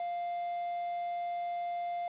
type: tone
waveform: triangle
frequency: 698.5 Hz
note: F5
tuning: in tune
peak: -31 dBFS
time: 0-2.08 s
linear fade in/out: 2 ms
effects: resampled to 8000 Hz + 10-bit